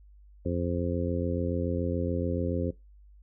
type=harmonic tone; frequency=87 Hz; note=F2; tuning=6 cents flat; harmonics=1 / 2 / 3 / 4 / 5 / 6; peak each=-31 / -34 / -33 / -36 / -36 / -35 dBFS; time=0.45-2.71 s; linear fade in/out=10 ms; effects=noise-tail reverb RT60 0.2 s tail -20 dB re dry + added 50 Hz sine -51 dBFS peak until 3.22 s